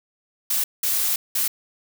blue noise bursts at uneven times, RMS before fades -22 dBFS, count 3, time 0.5-0.64 / 0.83-1.16 / 1.35-1.48 s, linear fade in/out 5 ms, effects none

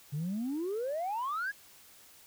sine exponential sweep, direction up, 138 to 1700 Hz, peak -30 dBFS, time 0.12-1.52 s, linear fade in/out 20 ms, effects tanh soft clip ceiling -29 dBFS + white hiss -57 dBFS RMS until 2.26 s

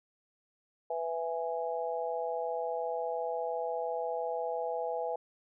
harmonic tone, 165.7 Hz, E3, 9 cents sharp, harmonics 3 / 4 / 5, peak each -35 / -36 / -37 dBFS, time 0.9-5.16 s, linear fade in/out 5 ms, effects none

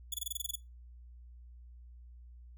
10% pulse tone bursts, 3425 Hz, A7, 47 cents flat, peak -26 dBFS, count 10, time 0.12-0.556 s, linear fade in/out 5 ms, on 22 ms, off 24 ms, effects noise-tail reverb RT60 0.2 s tail -19 dB re dry + added 60 Hz sine -50 dBFS peak until 2.57 s

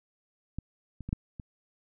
clicks, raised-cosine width 5 ms, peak -22 / -28 / -24 / -15 / -27 dBFS, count 5, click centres 0.586 / 1.007 / 1.09 / 1.129 / 1.398 s, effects none

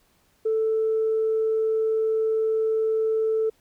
sine tone, 441.2 Hz, A4, 5 cents sharp, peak -19 dBFS, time 0.45-3.5 s, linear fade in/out 10 ms, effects tanh soft clip ceiling -16 dBFS + pink hiss -64 dBFS RMS until 3.6 s

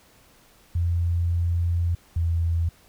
sine tone pair in turn, 85.8 / 83.74 Hz, F2 / E2, -30 / +28 cents, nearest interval unison, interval 42 cents, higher first, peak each -20 dBFS, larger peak neither, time 0.75-1.95 / 2.16-2.69 s, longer first, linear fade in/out 5 ms, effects pink hiss -56 dBFS RMS until 2.88 s

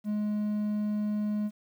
triangle tone, 209.9 Hz, G#3, 19 cents sharp, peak -25 dBFS, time 0.04-1.51 s, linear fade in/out 50 ms, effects 10-bit

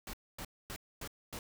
pink noise bursts, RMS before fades -43 dBFS, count 5, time 0.07-1.39 s, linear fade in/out 2 ms, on 64 ms, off 250 ms, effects none

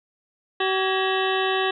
harmonic tone with a mistuned harmonic, 380.6 Hz, F#4, 49 cents sharp, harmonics 1 / 2 / 3 / 4 / 5 / 7 / 8 / 9 / 10, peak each -24 / -27 / -29 / -30 / -31 / -32 / -33 / -34 / -34 dBFS, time 0.6-1.71 s, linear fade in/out 5 ms, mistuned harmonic 4, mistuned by +140 cents, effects none

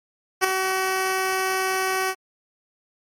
10% pulse tone with ADSR envelope, 378 Hz, F#4, 37 cents sharp, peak -5 dBFS, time 0.41-2.15 s, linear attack 32 ms, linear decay 7 ms, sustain -8 dB, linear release 58 ms, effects MP3 64 kbps

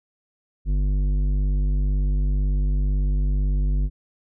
sine tone with tanh clipping, 49 Hz, G1, in tune, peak -20 dBFS, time 0.65-3.9 s, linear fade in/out 50 ms, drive 11 dB, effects none

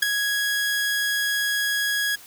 sawtooth tone with ADSR envelope, 1661.2 Hz, G#6, in tune, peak -9 dBFS, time 0.02-2.16 s, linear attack 9 ms, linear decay 4 ms, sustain -9 dB, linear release 13 ms, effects white hiss -46 dBFS RMS until 2.26 s

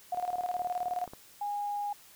sine tone with tremolo, 720 Hz, F#5, 47 cents flat, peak -28 dBFS, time 0.12-1.06 s, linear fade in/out 5 ms, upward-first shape square, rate 19 Hz, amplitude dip 70%
clicks, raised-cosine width 1 ms, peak -30 dBFS, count 2, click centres 1.077 / 1.135 s
sine tone, 820 Hz, G#5, 22 cents flat, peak -31 dBFS, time 1.41-1.93 s, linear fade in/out 5 ms
effects white hiss -56 dBFS RMS until 2.15 s

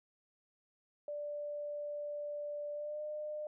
sine tone with pitch glide, 587.3 to 603.5 Hz, D5 to D5, 0 to +47 cents, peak -38 dBFS, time 1.08-3.47 s, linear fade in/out 2 ms, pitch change +47 cents, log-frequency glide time 2.73-3.01 s, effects none

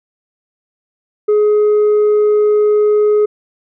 triangle tone with tanh clipping, 420.3 Hz, G#4, 21 cents sharp, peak -9 dBFS, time 1.28-3.26 s, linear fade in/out 10 ms, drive 7 dB, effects none

